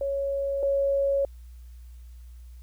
sine tone pair in turn, 554.4 / 554.4 Hz, C#5 / C#5, 0 / 0 cents, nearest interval unison, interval 0 cents, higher neither, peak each -25 / -21 dBFS, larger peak second, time 0.01-0.63 / 0.63-1.25 s, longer neither, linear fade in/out 2 ms, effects added 60 Hz sine -42 dBFS peak until 2.62 s + white hiss -65 dBFS RMS until 2.62 s

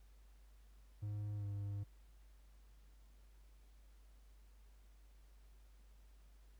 triangle tone with pitch glide, 103.83 to 100.93 Hz, G#2 to G#2, 0 to -49 cents, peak -38 dBFS, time 1.02-1.84 s, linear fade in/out 10 ms, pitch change -49 cents, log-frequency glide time 1.36-1.45 s, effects added 50 Hz sine -60 dBFS peak until 6.59 s + pink hiss -75 dBFS RMS until 6.59 s

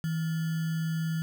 sine tone with sample-and-hold, 162 Hz, E3, 30 cents flat, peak -27 dBFS, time 0.04-1.22 s, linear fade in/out 0 ms, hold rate 1575 Hz, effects none

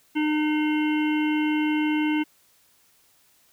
harmonic tone, 304.3 Hz, D#4, 38 cents flat, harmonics 1 / 3 / 5 / 7 / 9 / 10, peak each -21 / -33 / -37 / -33 / -36 / -39 dBFS, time 0.15-2.24 s, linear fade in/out 20 ms, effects white hiss -61 dBFS RMS until 3.52 s

